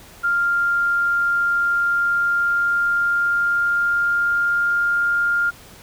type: tone with pitch glide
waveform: sine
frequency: 1396.9 to 1405 Hz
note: F6 to F6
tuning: 0 to +10 cents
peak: -16 dBFS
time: 0.23-5.51 s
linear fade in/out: 20 ms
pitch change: +10 cents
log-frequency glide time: 1.69-5.09 s
effects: pink hiss -44 dBFS RMS until 5.82 s